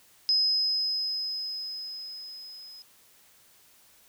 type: tone with level ramp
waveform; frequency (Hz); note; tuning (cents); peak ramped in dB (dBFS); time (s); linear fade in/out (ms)
sine; 5070; D#8; +32; -20 to -44; 0.29-2.82; 0
effects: white hiss -59 dBFS RMS until 4.08 s